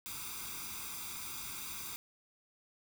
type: noise with comb filter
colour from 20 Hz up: white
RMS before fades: -43 dBFS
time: 0.06-1.96 s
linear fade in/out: 0 ms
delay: 0.83 ms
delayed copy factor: +1
effects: none